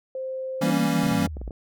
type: tone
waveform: sine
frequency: 523.3 Hz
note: C5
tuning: in tune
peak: -28 dBFS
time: 0.15-0.71 s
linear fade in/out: 2 ms
type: chord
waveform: square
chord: E diminished seventh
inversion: none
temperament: equal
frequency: 164.81 / 196 / 233.1 / 277.2 Hz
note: E3 / G3 / Bb3 / Db4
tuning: 0 / 0 / 0 / 0 cents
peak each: -27 dBFS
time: 0.61-1.27 s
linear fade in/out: 10 ms
type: exponential sweep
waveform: sine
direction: down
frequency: 342.5 to 50.8 Hz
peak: -31 dBFS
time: 0.66-1.5 s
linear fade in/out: 5 ms
type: clicks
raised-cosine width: 2 ms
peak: -24 dBFS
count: 9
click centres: 1.033 / 1.066 / 1.114 / 1.224 / 1.274 / 1.369 / 1.415 / 1.478 / 1.508 s
effects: none